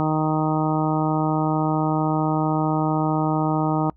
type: harmonic tone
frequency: 155.56 Hz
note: D#3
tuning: in tune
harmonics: 1 / 2 / 3 / 4 / 5 / 6 / 7 / 8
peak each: -23 / -23 / -32 / -30 / -27 / -29 / -36 / -31 dBFS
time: 0-3.9 s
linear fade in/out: 0 ms
effects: noise-tail reverb RT60 0.1 s tail -24 dB re dry + added 60 Hz sine -51 dBFS peak until 3.96 s